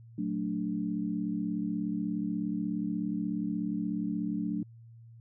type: chord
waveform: sine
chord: D major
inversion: first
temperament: just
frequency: 183.54 / 220.2 / 293.7 Hz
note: F#3 / A3 / D4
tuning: -14 / +2 / 0 cents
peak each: -34 dBFS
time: 0.18-4.63 s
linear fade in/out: 5 ms
effects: added 115 Hz sine -49 dBFS peak until 5.2 s